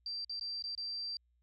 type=tone with dropouts; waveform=sine; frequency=4699 Hz; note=D8; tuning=in tune; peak=-37 dBFS; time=0.06-1.17 s; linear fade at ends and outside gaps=2 ms; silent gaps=0.247-0.295 / 0.397-0.41 / 0.624-0.639 / 0.751-0.777 s; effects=added 60 Hz sine -70 dBFS peak until 1.42 s